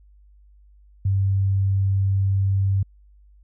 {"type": "tone", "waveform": "sine", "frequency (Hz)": 97.4, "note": "G2", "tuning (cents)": -11, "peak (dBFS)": -17, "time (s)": [1.05, 2.83], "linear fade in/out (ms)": 5, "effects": ["added 50 Hz sine -49 dBFS peak until 3.43 s"]}